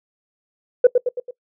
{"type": "tone with echo", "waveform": "sine", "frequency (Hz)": 493.9, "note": "B4", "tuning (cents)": 0, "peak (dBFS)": -4, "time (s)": [0.84, 0.87], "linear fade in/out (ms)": 5, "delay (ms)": 110, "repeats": 4, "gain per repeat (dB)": -6, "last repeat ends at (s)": 1.31, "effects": ["noise-tail reverb RT60 0.1 s tail -21 dB re dry", "tanh soft clip ceiling -3 dBFS"]}